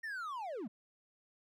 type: linear sweep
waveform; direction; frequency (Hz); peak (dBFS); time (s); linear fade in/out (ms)
triangle; down; 1864.7 to 179.5; -37; 0.03-0.68; 10
effects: none